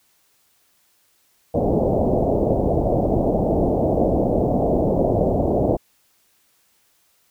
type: low-pass noise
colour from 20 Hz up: white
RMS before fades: -19 dBFS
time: 1.54-5.77 s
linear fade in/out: 10 ms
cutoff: 700 Hz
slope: 48 dB/octave
effects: white hiss -62 dBFS RMS until 7.3 s